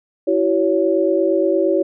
sine tone cluster, 331.6 / 380.2 / 561 Hz, E4 / F#4 / C#5, +10 / +47 / +21 cents, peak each -18 dBFS, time 0.27-1.83 s, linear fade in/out 10 ms, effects none

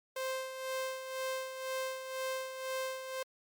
sawtooth tone with tremolo, 523.3 Hz, C5, in tune, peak -30 dBFS, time 0.16-3.23 s, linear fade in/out 5 ms, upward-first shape sine, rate 2 Hz, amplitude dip 60%, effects Opus 48 kbps

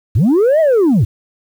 sine linear two-way sweep, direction up then down, 80.9 to 659.3 to 82.4 Hz, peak -6 dBFS, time 0.15-1.05 s, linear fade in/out 10 ms, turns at 0.6 s, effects tanh soft clip ceiling -7 dBFS + 7-bit

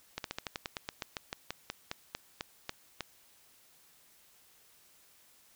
slowing click train, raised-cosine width 0.2 ms, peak -18 dBFS, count 19, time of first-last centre 0.18-3.007 s, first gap 62 ms, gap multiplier 1.1, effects white hiss -63 dBFS RMS until 5.55 s

